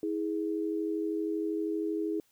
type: tone pair together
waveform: sine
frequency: 322.6 / 415.3 Hz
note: E4 / G#4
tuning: -37 / 0 cents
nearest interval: major third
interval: 437 cents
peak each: -31 / -33 dBFS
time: 0.03-2.2 s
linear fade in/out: 2 ms
effects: white hiss -69 dBFS RMS until 2.31 s